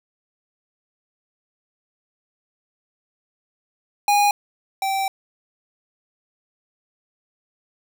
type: tone pair in turn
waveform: square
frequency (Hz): 820 / 777.1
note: G#5 / G5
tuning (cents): -22 / -15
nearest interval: minor second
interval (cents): 93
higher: first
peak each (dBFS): -15 / -21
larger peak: first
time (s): 4.08-4.31 / 4.82-5.08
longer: second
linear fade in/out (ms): 2
effects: none